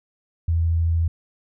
sine tone with vibrato, 83 Hz, E2, 12 cents sharp, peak -17 dBFS, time 0.48-1.08 s, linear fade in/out 5 ms, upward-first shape triangle, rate 13 Hz, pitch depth 11 cents each way, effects none

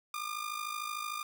sawtooth tone with amplitude modulation, 1206 Hz, D6, 46 cents sharp, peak -29 dBFS, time 0.14-1.23 s, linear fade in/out 2 ms, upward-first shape sine, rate 53.3 Hz, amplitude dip 70%, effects none

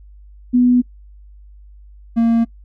sine / triangle tone pair in turn, 246.9 / 230.4 Hz, B3 / A#3, 0 / -20 cents, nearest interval minor second, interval 120 cents, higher first, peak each -9 dBFS, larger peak neither, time 0.53-0.82 / 2.16-2.45 s, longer neither, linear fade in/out 20 ms, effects noise-tail reverb RT60 0.1 s tail -25 dB re dry + added 50 Hz sine -39 dBFS peak until 2.64 s

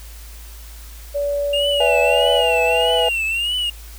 sine tone, 573 Hz, D5, 43 cents flat, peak -18 dBFS, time 1.14-2.42 s, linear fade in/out 20 ms
triangle tone with vibrato, 2794 Hz, F7, in tune, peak -17 dBFS, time 1.53-3.7 s, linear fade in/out 5 ms, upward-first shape triangle, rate 1.6 Hz, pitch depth 130 cents each way
triangle chord, E major, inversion second, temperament equal, 493.9 / 659.3 / 830.6 Hz, B4 / E5 / G#5, 0 / 0 / 0 cents, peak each -17 / -18 / -20 dBFS, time 1.8-3.09 s, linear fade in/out 5 ms
effects added 55 Hz sine -35 dBFS peak until 3.98 s + white hiss -43 dBFS RMS until 3.98 s

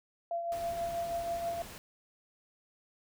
sine tone with tremolo, 682 Hz, F5, 41 cents flat, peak -30 dBFS, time 0.31-1.62 s, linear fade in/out 2 ms, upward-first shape triangle, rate 6.2 Hz, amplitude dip 50%
pink noise, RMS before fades -47 dBFS, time 0.52-1.78 s, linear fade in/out 0 ms
effects none

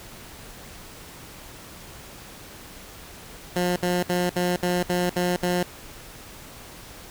15% pulse tone bursts, 178.1 Hz, F3, 34 cents sharp, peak -15 dBFS, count 8, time 3.56-5.629 s, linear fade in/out 2 ms, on 200 ms, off 67 ms, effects pink hiss -43 dBFS RMS until 7.1 s

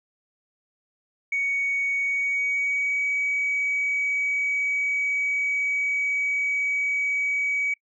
sine tone with pitch glide, 2235 to 2269 Hz, C#7 to C#7, +14 to +40 cents, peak -21 dBFS, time 1.32-7.74 s, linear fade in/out 5 ms, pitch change +26 cents, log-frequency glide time 1.98-3.04 s, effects noise-tail reverb RT60 0.1 s tail -24 dB re dry + tanh soft clip ceiling -18 dBFS

